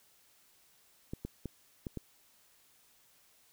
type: clicks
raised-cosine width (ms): 3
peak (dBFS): -25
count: 5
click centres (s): 1.135 / 1.25 / 1.457 / 1.868 / 1.973
effects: white hiss -66 dBFS RMS until 3.52 s